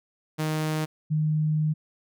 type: tone pair in turn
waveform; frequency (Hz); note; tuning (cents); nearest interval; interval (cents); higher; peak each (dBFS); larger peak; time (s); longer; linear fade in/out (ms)
sawtooth / sine; 155.56 / 154.04; D#3 / D#3; 0 / -17; unison; 17; first; -21; neither; 0.38-0.86 / 1.1-1.74; second; 20
effects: none